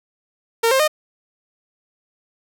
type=tone with pitch steps; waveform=sawtooth; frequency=458.9 / 530.2 / 612.6 Hz; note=A#4 / C5 / D#5; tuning=-27 / +23 / -27 cents; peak=-10 dBFS; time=0.63-0.879 s; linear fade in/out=10 ms; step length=83 ms; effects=none